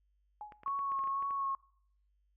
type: tone with exponential decay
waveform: sine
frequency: 840 Hz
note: G#5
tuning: 19 cents sharp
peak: -39 dBFS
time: 0.41-0.7 s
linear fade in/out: 1 ms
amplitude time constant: 61 ms
type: clicks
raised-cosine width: 0.5 ms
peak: -37 dBFS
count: 10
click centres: 0.522 / 0.634 / 0.679 / 0.791 / 0.919 / 0.991 / 1.039 / 1.074 / 1.225 / 1.308 s
type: tone with vibrato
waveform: sine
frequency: 1100 Hz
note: C#6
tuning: 14 cents flat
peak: -32 dBFS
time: 0.66-1.55 s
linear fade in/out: 2 ms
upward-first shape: sine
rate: 2 Hz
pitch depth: 21 cents each way
effects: noise-tail reverb RT60 0.6 s tail -23 dB re dry + added 50 Hz sine -70 dBFS peak until 2.36 s